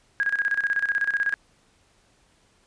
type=tone with tremolo; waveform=sine; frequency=1639 Hz; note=G#6; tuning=23 cents flat; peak=-19 dBFS; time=0.2-1.34 s; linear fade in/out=0 ms; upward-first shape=square; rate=16 Hz; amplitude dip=75%; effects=pink hiss -62 dBFS RMS until 2.66 s + resampled to 22050 Hz